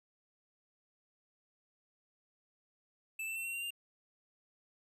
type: tone with pitch steps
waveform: square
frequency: 2637 / 2668 / 2699 / 2730 / 2762 / 2794 Hz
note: E7 / E7 / E7 / F7 / F7 / F7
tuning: 0 / +20 / +40 / -40 / -20 / 0 cents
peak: -38 dBFS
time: 3.19-3.706 s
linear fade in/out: 5 ms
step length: 86 ms
effects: none